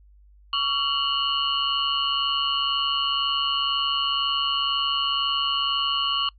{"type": "tone cluster", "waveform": "sine", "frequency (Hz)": [1128, 1362, 2854, 2996, 4283], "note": ["C#6", "F6", "F7", "F#7", "C8"], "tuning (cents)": [30, -44, 37, 21, 40], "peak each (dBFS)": [-26, -35, -26, -27, -33], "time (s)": [0.53, 6.29], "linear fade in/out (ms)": 2, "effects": ["noise-tail reverb RT60 0.1 s tail -25 dB re dry", "added 50 Hz sine -50 dBFS peak until 6.38 s"]}